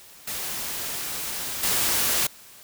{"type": "noise with level steps", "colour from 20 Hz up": "white", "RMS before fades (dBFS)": [-31, -23], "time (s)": [0.27, 2.27], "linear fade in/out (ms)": 5, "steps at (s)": 1.63, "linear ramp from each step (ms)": 5, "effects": ["white hiss -48 dBFS RMS until 2.63 s"]}